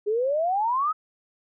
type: exponential sweep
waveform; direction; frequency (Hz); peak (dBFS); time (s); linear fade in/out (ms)
sine; up; 404.7 to 1300; -21; 0.06-0.93; 20
effects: none